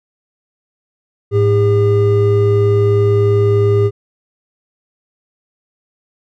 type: tone pair together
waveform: triangle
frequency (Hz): 106.98 / 403.9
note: A2 / G#4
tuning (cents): -48 / -48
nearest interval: octave + major seventh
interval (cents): 2300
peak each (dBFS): -10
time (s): 1.31-3.91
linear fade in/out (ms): 50
effects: none